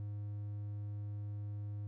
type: tone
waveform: triangle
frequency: 103.2 Hz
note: G#2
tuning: 10 cents flat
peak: -37 dBFS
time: 0-1.87 s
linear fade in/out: 0 ms
effects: none